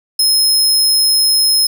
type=tone; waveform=sawtooth; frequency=5150 Hz; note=E8; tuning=41 cents flat; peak=-7 dBFS; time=0.19-1.67 s; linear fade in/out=5 ms; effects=none